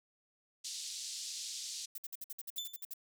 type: band-pass noise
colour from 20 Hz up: pink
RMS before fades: -43 dBFS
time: 0.64-1.86 s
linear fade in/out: 10 ms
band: 4000 to 7900 Hz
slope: 24 dB/octave
type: noise bursts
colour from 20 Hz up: violet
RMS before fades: -43 dBFS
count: 12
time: 1.95-2.938 s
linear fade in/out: 5 ms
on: 31 ms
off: 56 ms
type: tone with exponential decay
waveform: 35% pulse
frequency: 3520 Hz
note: A7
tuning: in tune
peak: -32 dBFS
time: 2.58-2.85 s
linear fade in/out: 1 ms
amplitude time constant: 57 ms
effects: none